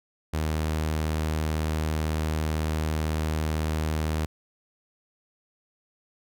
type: tone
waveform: sawtooth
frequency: 78 Hz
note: D#2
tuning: 5 cents sharp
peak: -21 dBFS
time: 0.33-4.26 s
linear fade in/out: 10 ms
effects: none